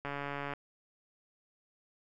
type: click train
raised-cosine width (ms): 0.5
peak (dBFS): -23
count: 70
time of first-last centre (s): 0.05-0.536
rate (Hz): 142
effects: none